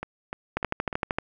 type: two click trains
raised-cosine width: 0.5 ms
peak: -17 / -10 dBFS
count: 4 / 9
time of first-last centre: 0.03-0.928 / 0.57-1.185 s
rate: 3.34 / 13 Hz
effects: none